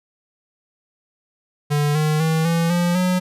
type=tone with pitch steps; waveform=square; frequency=146.83 / 153.33 / 160.12 / 167.21 / 174.61 / 182.34 Hz; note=D3 / D#3 / D#3 / E3 / F3 / F#3; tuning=0 / -25 / +50 / +25 / 0 / -25 cents; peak=-17 dBFS; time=1.7-3.2 s; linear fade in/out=20 ms; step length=250 ms; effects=resampled to 32000 Hz